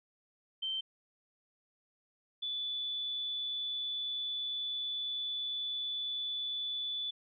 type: tone pair in turn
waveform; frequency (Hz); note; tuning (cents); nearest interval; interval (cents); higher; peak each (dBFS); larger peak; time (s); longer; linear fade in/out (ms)
sine; 3114 / 3471; G7 / A7; -12 / -24; major second; 188; second; -33 / -34; first; 0.62-0.81 / 2.42-7.11; second; 10
effects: none